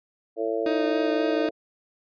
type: harmonic tone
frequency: 111.9 Hz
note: A2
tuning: 30 cents sharp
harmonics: 3 / 4 / 5 / 6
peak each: -31 / -27 / -30 / -31 dBFS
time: 0.36-1.51 s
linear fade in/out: 50 ms
type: tone with vibrato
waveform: 30% pulse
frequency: 311.1 Hz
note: D#4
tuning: in tune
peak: -22 dBFS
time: 0.66-1.49 s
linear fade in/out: 2 ms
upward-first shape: sine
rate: 3.7 Hz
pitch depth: 14 cents each way
effects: resampled to 11025 Hz